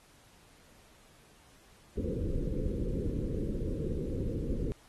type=low-pass noise; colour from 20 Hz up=pink; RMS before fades=-33 dBFS; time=1.97-4.72 s; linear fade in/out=0 ms; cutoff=520 Hz; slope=96 dB/octave; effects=pink hiss -61 dBFS RMS until 4.88 s + AAC 32 kbps